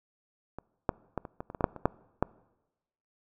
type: clicks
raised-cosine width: 1 ms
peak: -25 / -11 / -17 / -26 / -22 / -27 / -25 / -15 / -7 / -27 / -8 / -10 dBFS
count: 12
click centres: 0.586 / 0.892 / 1.177 / 1.252 / 1.405 / 1.501 / 1.548 / 1.608 / 1.642 / 1.763 / 1.856 / 2.226 s
effects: noise-tail reverb RT60 1.0 s tail -23 dB re dry